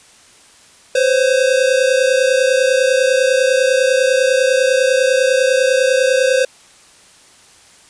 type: tone pair together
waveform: square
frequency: 511 / 541 Hz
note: C5 / C#5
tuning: -41 / -42 cents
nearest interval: minor second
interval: 99 cents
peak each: -14 / -16 dBFS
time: 0.95-6.45 s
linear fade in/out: 5 ms
effects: white hiss -46 dBFS RMS until 7.89 s + resampled to 22050 Hz